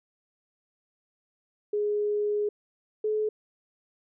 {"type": "tone pair in turn", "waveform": "sine", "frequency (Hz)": [416.2, 428.6], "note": ["G#4", "A4"], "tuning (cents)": [4, -45], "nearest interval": "minor second", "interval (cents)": 51, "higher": "second", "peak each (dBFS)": -24, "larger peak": "neither", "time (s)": [[1.73, 2.49], [3.04, 3.29]], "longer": "first", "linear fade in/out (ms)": 5, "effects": []}